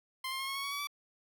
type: tone with pitch steps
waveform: 15% pulse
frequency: 1046.5 / 1061.1 / 1075.9 / 1090.9 / 1106.2 / 1121.6 / 1137.3 / 1153.1 Hz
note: C6 / C6 / C6 / C#6 / C#6 / C#6 / C#6 / D6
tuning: 0 / +24 / +48 / -28 / -4 / +20 / +44 / -32 cents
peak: -29 dBFS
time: 0.24-0.872 s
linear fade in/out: 5 ms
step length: 79 ms
effects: none